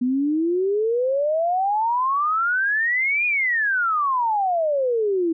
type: exponential two-way sweep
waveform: sine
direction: up then down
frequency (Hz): 243.4 to 2474 to 320.3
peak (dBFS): -18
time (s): 0.01-5.33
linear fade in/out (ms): 10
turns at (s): 3.26
effects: none